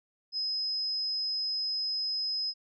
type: tone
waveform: sine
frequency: 5080 Hz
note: D#8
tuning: 35 cents sharp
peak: -29 dBFS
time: 0.32-2.54 s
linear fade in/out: 50 ms
effects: none